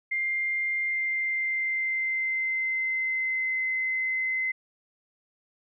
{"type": "tone with pitch glide", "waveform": "sine", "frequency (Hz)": [2100, 2054], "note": ["C7", "C7"], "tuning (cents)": [6, -33], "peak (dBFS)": -25, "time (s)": [0.11, 4.52], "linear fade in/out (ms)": 10, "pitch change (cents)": -39, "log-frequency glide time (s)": [0.85, 3.63], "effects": []}